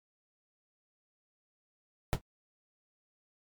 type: noise with exponential decay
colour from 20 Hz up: brown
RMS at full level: -22 dBFS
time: 2.13-2.21 s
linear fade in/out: 0 ms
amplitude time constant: 16 ms
effects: MP3 96 kbps